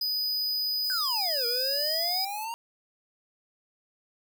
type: tone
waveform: square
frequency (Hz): 4978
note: D#8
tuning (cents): 0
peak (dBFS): -27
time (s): 0.01-2.25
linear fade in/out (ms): 5
type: high-pass noise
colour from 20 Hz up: white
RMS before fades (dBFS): -43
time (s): 0.84-2.45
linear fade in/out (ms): 5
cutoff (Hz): 9000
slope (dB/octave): 24
type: exponential two-way sweep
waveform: square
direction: down then up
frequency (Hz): 1577 to 466.2 to 940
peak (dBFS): -33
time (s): 0.9-2.54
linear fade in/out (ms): 0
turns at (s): 1.46
effects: none